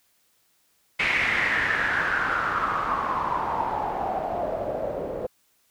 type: noise with low-pass filter sweep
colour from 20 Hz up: white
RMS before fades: -26 dBFS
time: 0.99-5.27 s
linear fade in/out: 10 ms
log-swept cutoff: 2300 to 500 Hz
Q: 5.7
effects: white hiss -66 dBFS RMS until 5.7 s